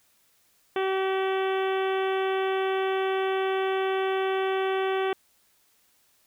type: harmonic tone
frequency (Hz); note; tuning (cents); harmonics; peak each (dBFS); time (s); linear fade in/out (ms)
382.5; G4; -42; 1 / 2 / 3 / 4 / 5 / 6 / 7 / 8 / 9; -25 / -31 / -35 / -37 / -39 / -41 / -42 / -43 / -44; 0.76-5.13; 2
effects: white hiss -65 dBFS RMS until 6.26 s